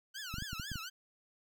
15% pulse tone with vibrato, 1490 Hz, F#6, 12 cents sharp, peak -35 dBFS, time 0.14-0.9 s, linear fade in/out 20 ms, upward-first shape triangle, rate 4.1 Hz, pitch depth 280 cents each way
clicks, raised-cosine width 5 ms, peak -29 dBFS, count 7, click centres 0.341 / 0.384 / 0.423 / 0.531 / 0.598 / 0.717 / 0.757 s
effects none

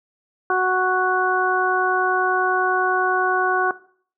harmonic tone, 370 Hz, F#4, in tune, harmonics 1 / 2 / 3 / 4, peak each -22 / -22 / -22 / -22 dBFS, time 0.5-3.71 s, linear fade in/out 2 ms, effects noise-tail reverb RT60 0.5 s tail -18 dB re dry

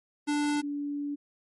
square / sine tone pair in turn, 293.7 / 288.3 Hz, D4 / D4, 0 / -32 cents, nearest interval unison, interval 32 cents, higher first, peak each -26 / -30 dBFS, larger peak first, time 0.27-0.62 / 0.62-1.16 s, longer second, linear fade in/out 20 ms, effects MP3 48 kbps

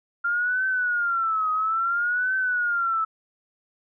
sine tone with vibrato, 1390 Hz, F6, 9 cents flat, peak -21 dBFS, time 0.24-3.05 s, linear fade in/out 10 ms, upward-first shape triangle, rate 0.59 Hz, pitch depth 180 cents each way, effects none

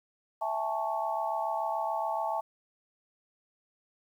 sine chord, A major seventh, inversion second, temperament equal with one note detuned, 659.3 / 813 / 880 / 1108.7 Hz, E5 / G#5 / A5 / C#6, 0 / -37 / 0 / 0 cents, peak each -34 / -36 / -32 / -38 dBFS, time 0.41-2.41 s, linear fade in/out 10 ms, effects 10-bit

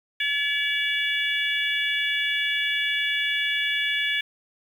harmonic tone, 571 Hz, D5, 49 cents flat, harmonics 3 / 4 / 5 / 6, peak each -27 / -27 / -30 / -28 dBFS, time 0.2-4.21 s, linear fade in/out 5 ms, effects 8-bit

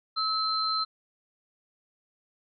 sine tone pair together, 1295 / 4111 Hz, E6 / C8, -31 / -31 cents, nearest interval octave + minor sixth, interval 2000 cents, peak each -28 dBFS, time 0.16-0.85 s, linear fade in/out 20 ms, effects none

